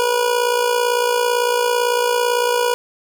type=tone with amplitude modulation; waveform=25% pulse; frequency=485.1 Hz; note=B4; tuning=31 cents flat; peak=-9 dBFS; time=0-2.74 s; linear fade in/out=0 ms; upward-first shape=sine; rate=57.9 Hz; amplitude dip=60%; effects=none